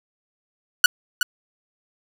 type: tone with echo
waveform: sawtooth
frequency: 1470 Hz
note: F#6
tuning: 12 cents flat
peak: -5 dBFS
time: 0.84-0.86 s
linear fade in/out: 2 ms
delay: 370 ms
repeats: 1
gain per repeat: -9 dB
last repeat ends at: 1.23 s
effects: none